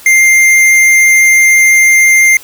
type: tone with tanh clipping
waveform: sine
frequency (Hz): 2102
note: C7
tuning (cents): +7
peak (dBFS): -5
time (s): 0.06-2.37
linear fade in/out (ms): 2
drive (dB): 17
effects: white hiss -35 dBFS RMS until 2.43 s